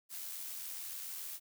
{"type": "noise with amplitude modulation", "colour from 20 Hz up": "blue", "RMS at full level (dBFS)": -42, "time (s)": [0.09, 1.4], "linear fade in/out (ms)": 50, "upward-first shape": "sine", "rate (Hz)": 87.1, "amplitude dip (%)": 35, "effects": []}